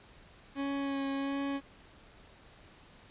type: tone with vibrato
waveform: 40% pulse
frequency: 276.2 Hz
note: C#4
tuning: 6 cents flat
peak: -31 dBFS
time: 0.55-1.61 s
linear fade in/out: 50 ms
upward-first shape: sine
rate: 1.4 Hz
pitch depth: 14 cents each way
effects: pink hiss -57 dBFS RMS until 3.1 s + resampled to 8000 Hz